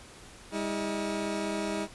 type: tone pair together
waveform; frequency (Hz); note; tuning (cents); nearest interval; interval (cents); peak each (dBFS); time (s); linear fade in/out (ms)
20% pulse; 201.8 / 320.3; G#3 / E4; -49 / -50; minor sixth; 799; -28; 0.51-1.88; 50
effects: pink hiss -50 dBFS RMS until 1.94 s + resampled to 24000 Hz